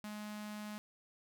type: tone with notch filter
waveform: sawtooth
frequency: 210.5 Hz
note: G#3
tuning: 24 cents sharp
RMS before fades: -45 dBFS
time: 0.04-0.78 s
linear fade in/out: 0 ms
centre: 430 Hz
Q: 1.6
effects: none